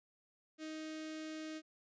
sawtooth tone with notch filter, 313 Hz, D#4, 10 cents sharp, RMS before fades -45 dBFS, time 0.58-1.62 s, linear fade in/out 50 ms, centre 930 Hz, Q 1.4, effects resampled to 16000 Hz

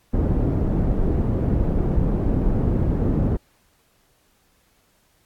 pink low-pass noise, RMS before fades -20 dBFS, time 0.13-3.37 s, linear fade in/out 10 ms, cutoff 350 Hz, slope 12 dB/octave, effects pink hiss -62 dBFS RMS until 5.25 s + AAC 64 kbps

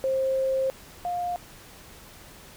sine tone pair in turn, 530 / 707.5 Hz, C5 / F5, +22 / +22 cents, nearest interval perfect fourth, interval 500 cents, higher second, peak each -22 / -26 dBFS, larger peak first, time 0.04-0.7 / 1.05-1.36 s, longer first, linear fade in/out 0 ms, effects pink hiss -48 dBFS RMS until 2.56 s

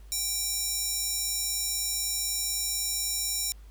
square tone with high-pass filter, 784 Hz, G5, in tune, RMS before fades -30 dBFS, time 0.12-3.52 s, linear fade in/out 0 ms, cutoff 6500 Hz, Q 1.8, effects added 51 Hz sine -45 dBFS peak until 3.7 s + pink hiss -62 dBFS RMS until 3.7 s

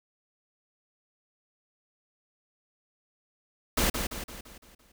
pink noise with echo, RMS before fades -25 dBFS, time 3.77-3.9 s, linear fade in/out 5 ms, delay 170 ms, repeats 6, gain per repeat -6 dB, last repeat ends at 4.92 s, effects none

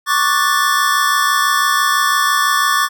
square chord, D major seventh, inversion third, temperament equal, 1108.7 / 1174.7 / 1480 / 1760 Hz, C#6 / D6 / F#6 / A6, 0 / 0 / 0 / 0 cents, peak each -18 / -18 / -24 / -18 dBFS, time 0.06-2.89 s, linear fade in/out 50 ms, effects none

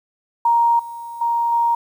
sine tone with level steps, 936 Hz, A#5, 7 cents sharp, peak -12 / -29 / -16 / -14 dBFS, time 0.45-1.75 s, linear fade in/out 5 ms, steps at 0.79 / 1.21 / 1.52 s, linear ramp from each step 5 ms, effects 8-bit

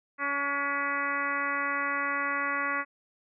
harmonic tone with a mistuned harmonic, 282 Hz, C#4, 30 cents sharp, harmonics 1 / 2 / 3 / 4 / 5 / 6 / 7 / 8 / 9, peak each -40 / -40 / -43 / -32 / -34 / -37 / -32 / -42 / -43 dBFS, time 0.18-2.85 s, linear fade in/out 50 ms, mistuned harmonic 5, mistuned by +23 cents, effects none

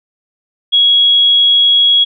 sine tone, 3324 Hz, G#7, 1 cent sharp, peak -6 dBFS, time 0.72-2.05 s, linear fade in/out 20 ms, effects none

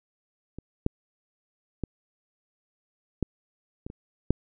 clicks, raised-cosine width 3 ms, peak -25 / -10 / -16 / -12 / -22 / -27 / -7 dBFS, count 7, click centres 0.586 / 0.864 / 1.837 / 3.227 / 3.865 / 3.901 / 4.306 s, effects none

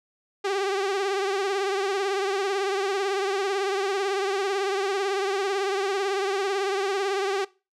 sawtooth tone with vibrato, 392 Hz, G4, in tune, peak -20 dBFS, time 0.44-7.45 s, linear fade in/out 10 ms, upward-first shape triangle, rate 18 Hz, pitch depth 86 cents each way, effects noise-tail reverb RT60 0.3 s tail -21 dB re dry + low-pass 6000 Hz 12 dB/octave

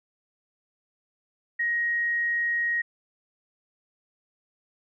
sine tone, 1883 Hz, A#6, 17 cents sharp, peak -23 dBFS, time 1.59-2.82 s, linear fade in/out 10 ms, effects none

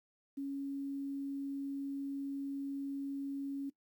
sine tone with quantisation, 277.2 Hz, C#4, in tune, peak -36 dBFS, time 0.37-3.7 s, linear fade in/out 10 ms, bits 11, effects noise-tail reverb RT60 0.1 s tail -18 dB re dry

